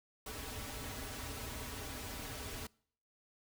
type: noise with comb filter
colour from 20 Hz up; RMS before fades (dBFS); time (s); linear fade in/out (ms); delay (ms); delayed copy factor
pink; -44; 0.26-2.67; 5; 5.7; -0.9
effects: noise-tail reverb RT60 0.6 s tail -25 dB re dry